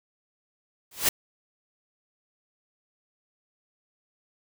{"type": "noise with exponential growth", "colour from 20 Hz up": "white", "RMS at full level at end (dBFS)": -17, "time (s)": [0.91, 1.09], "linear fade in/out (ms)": 5, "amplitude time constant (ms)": 39, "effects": []}